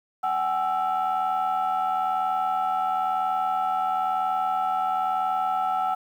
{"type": "tone cluster", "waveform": "sine", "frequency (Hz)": [752, 833, 1324], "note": ["F#5", "G#5", "E6"], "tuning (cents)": [28, 5, 7], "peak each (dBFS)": [-23, -29, -27], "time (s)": [0.23, 5.95], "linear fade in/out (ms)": 10, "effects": ["tanh soft clip ceiling -17 dBFS", "9-bit"]}